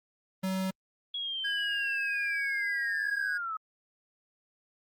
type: tone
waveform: square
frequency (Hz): 189.1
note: F#3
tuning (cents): +38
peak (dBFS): -29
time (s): 0.43-0.71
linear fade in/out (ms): 10
type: linear sweep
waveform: sine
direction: down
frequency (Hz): 3348 to 1267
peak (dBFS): -32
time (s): 1.14-3.57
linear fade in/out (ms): 5
type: tone with vibrato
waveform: triangle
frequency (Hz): 1634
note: G#6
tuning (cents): -29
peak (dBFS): -29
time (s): 1.44-3.38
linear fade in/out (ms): 10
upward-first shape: triangle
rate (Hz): 1.3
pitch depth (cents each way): 9
effects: Opus 32 kbps